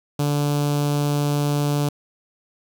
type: tone with notch filter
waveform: sawtooth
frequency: 145.4 Hz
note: D3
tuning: 17 cents flat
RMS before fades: -21 dBFS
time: 0.19-1.89 s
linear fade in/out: 5 ms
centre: 1900 Hz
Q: 1.1
effects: 8-bit